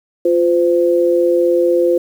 sine tone pair together, 349.2 / 513.4 Hz, F4 / C5, 0 / -33 cents, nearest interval perfect fifth, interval 667 cents, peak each -13 dBFS, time 0.25-1.98 s, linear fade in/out 5 ms, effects 7-bit

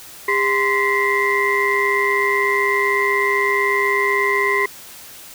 sine tone cluster, 403.6 / 1036 / 1944 / 2080 Hz, G#4 / C6 / B6 / C7, -49 / -17 / -28 / -11 cents, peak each -20 dBFS, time 0.28-4.66 s, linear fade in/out 5 ms, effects tanh soft clip ceiling -7 dBFS + white hiss -39 dBFS RMS until 5.34 s

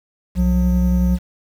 triangle tone pair together, 63.64 / 180 Hz, C2 / F#3, -47 / -47 cents, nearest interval octave + tritone, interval 1800 cents, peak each -14 dBFS, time 0.35-1.19 s, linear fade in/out 50 ms, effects 7-bit

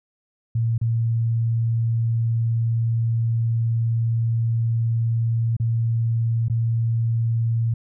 sine tone with dropouts, 114.9 Hz, A#2, 25 cents flat, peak -18 dBFS, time 0.55-7.74 s, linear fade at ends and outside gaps 5 ms, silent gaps 0.78-0.813 / 5.567-5.599 / 6.484-6.498 s, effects none

